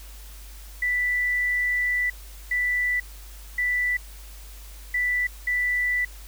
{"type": "tone bursts at uneven times", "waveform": "sine", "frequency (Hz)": 1975.5, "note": "B6", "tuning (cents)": 0, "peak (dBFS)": -21, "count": 5, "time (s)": [[0.82, 2.1], [2.51, 3], [3.58, 3.97], [4.94, 5.27], [5.47, 6.05]], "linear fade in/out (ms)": 5, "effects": ["added 50 Hz sine -40 dBFS peak until 6.27 s", "white hiss -48 dBFS RMS until 6.27 s"]}